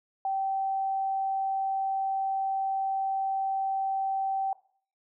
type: tone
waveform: sine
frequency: 775 Hz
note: G5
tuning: 20 cents flat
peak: -26 dBFS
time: 0.25-4.53 s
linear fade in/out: 2 ms
effects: noise-tail reverb RT60 0.5 s tail -19 dB re dry